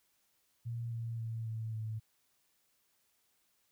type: tone with pitch steps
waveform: sine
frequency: 117.2 / 115.32 / 113.47 / 111.65 / 109.86 Hz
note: A#2 / A#2 / A#2 / A2 / A2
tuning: +10 / -18 / -46 / +26 / -2 cents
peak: -36 dBFS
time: 0.65-2 s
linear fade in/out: 20 ms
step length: 270 ms
effects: white hiss -75 dBFS RMS until 3.71 s